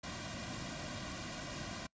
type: noise with comb filter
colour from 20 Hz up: pink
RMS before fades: -43 dBFS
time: 0.03-1.87 s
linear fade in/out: 10 ms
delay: 2.3 ms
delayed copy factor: -0.75
effects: noise-tail reverb RT60 0.1 s tail -25 dB re dry + resampled to 16000 Hz